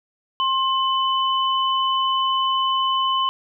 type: tone pair together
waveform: sine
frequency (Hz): 1060 / 3004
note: C6 / F#7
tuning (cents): +22 / +26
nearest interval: octave + tritone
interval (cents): 1804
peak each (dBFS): -19 / -23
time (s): 0.4-3.29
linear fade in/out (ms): 0
effects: none